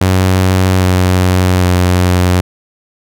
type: tone with pitch steps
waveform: sawtooth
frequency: 93.4 / 91.8 / 90.22 Hz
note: F#2 / F#2 / F#2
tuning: +17 / -13 / -43 cents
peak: -4 dBFS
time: 0.01-2.41 s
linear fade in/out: 5 ms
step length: 800 ms
effects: none